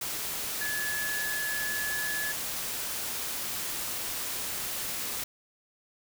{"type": "tone in noise", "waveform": "sine", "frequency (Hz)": 1708, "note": "G#6", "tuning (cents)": 48, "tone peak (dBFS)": -31, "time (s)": [0.61, 2.32], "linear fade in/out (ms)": 5, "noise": "white", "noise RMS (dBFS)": -34, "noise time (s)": [0.01, 5.24], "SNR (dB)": 0, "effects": []}